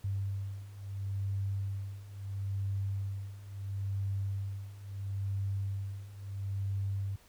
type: beating tone pair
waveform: sine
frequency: 98 / 98.74 Hz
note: G2 / G2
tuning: 0 / +13 cents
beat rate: 0.74 Hz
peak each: -38 / -35 dBFS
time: 0.04-7.16 s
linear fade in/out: 5 ms
effects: pink hiss -62 dBFS RMS until 7.28 s